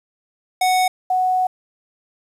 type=tone pair in turn; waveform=square / sine; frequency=740 / 740 Hz; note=F#5 / F#5; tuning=0 / 0 cents; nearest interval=unison; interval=0 cents; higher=neither; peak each=-15 dBFS; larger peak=neither; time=0.61-0.88 / 1.1-1.47 s; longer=second; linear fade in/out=5 ms; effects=resampled to 32000 Hz + 8-bit